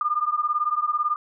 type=beating tone pair; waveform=sine; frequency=1200 / 1218 Hz; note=D6 / D#6; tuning=+37 / -37 cents; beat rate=18 Hz; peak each=-24 dBFS; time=0.01-1.16 s; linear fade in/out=2 ms; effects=none